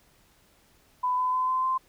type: tone with pitch steps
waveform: sine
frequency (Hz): 1000 / 1009.9 / 1019.8 / 1029.9 / 1040.1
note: B5 / B5 / C6 / C6 / C6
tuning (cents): +21 / +38 / -45 / -28 / -11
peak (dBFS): -23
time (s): 1.03-1.78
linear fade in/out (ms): 10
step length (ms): 150
effects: pink hiss -62 dBFS RMS until 1.88 s